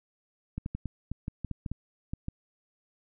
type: clicks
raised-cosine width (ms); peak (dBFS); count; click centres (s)
5; -21; 12; 0.58 / 0.661 / 0.75 / 0.857 / 1.116 / 1.281 / 1.447 / 1.513 / 1.662 / 1.716 / 2.135 / 2.284
effects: none